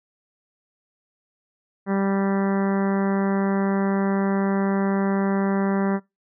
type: harmonic tone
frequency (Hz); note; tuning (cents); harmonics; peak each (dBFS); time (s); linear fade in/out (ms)
196; G3; 0; 1 / 2 / 3 / 4 / 5 / 6 / 7 / 8 / 9 / 10; -21 / -27 / -31 / -33 / -35 / -37 / -38 / -39 / -40 / -41; 1.86-6; 50
effects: noise-tail reverb RT60 0.2 s tail -21 dB re dry